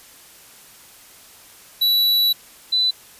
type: tone pair in turn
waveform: square / sine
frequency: 3936 / 3996 Hz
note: B7 / B7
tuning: -7 / +20 cents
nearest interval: unison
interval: 27 cents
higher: second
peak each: -15 dBFS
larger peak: neither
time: 1.81-2.33 / 2.72-2.91 s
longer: first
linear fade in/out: 10 ms
effects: white hiss -46 dBFS RMS until 3.19 s + resampled to 32000 Hz